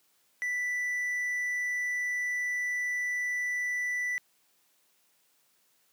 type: tone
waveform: triangle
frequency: 1975.5 Hz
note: B6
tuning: in tune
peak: -27 dBFS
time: 0.42-4.18 s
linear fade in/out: 0 ms
effects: white hiss -69 dBFS RMS until 5.92 s + high-pass 150 Hz 12 dB/octave